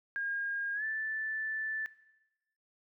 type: tone with pitch glide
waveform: sine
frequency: 1621 to 1757.5 Hz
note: G#6 to A6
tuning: -42 to -2 cents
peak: -32 dBFS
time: 0.16-1.86 s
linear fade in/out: 0 ms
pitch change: +140 cents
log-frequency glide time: 0.74-0.84 s
effects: noise-tail reverb RT60 1.0 s tail -18 dB re dry